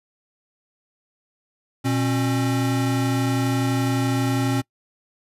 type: tone pair together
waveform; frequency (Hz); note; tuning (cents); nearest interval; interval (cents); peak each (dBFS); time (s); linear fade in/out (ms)
square; 120.54 / 270.6; B2 / C#4; -42 / -42; octave + major second; 1400; -23 / -23; 1.84-4.62; 20
effects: noise-tail reverb RT60 0.1 s tail -24 dB re dry + resampled to 32000 Hz